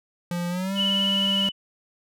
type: tone with pitch glide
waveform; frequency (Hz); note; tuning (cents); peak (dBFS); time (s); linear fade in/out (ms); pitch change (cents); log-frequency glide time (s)
square; 174.5 to 197; F3 to G3; -1 to +9; -26; 0.31-1.49; 2; +210; 0.49-0.74
type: tone with vibrato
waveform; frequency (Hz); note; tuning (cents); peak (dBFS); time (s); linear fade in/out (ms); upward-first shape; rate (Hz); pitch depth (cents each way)
sine; 2960; F#7; 0; -21; 0.75-1.52; 50; sine; 19; 28
effects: none